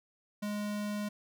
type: tone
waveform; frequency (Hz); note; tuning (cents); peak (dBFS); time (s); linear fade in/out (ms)
square; 207.7; G#3; 0; -34; 0.42-1.09; 10
effects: none